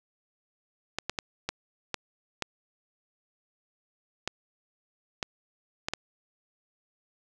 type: clicks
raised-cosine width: 0.2 ms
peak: -12 dBFS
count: 10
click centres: 0.986 / 1.096 / 1.188 / 1.49 / 1.943 / 2.423 / 4.276 / 5.228 / 5.885 / 5.936 s
effects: none